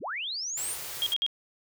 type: linear sweep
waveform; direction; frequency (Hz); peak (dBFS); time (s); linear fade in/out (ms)
sine; up; 82.41 to 9630; -31; 0-0.77; 50
type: band-stop noise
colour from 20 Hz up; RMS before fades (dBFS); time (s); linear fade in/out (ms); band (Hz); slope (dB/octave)
white; -38; 0.57-1.14; 5; 170 to 300; 96
type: tone bursts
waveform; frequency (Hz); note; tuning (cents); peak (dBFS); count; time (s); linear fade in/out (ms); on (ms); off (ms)
sine; 3250; G#7; -38; -24; 3; 1.02-1.264; 0; 44; 56
effects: none